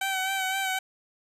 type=tone with vibrato; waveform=15% pulse; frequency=765 Hz; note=G5; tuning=42 cents flat; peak=-20 dBFS; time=0.01-0.79 s; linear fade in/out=5 ms; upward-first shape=sine; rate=3.9 Hz; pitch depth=32 cents each way; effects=resampled to 32000 Hz